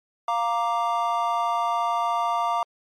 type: chord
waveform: triangle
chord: Bb major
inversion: second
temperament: equal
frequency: 698.5 / 932.3 / 1174.7 Hz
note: F5 / Bb5 / D6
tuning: 0 / 0 / 0 cents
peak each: -24 dBFS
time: 0.28-2.63 s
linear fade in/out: 2 ms
effects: MP3 64 kbps